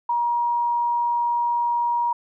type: tone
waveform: sine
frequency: 951 Hz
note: A#5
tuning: 34 cents sharp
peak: -19 dBFS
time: 0.09-2.13 s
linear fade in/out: 5 ms
effects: none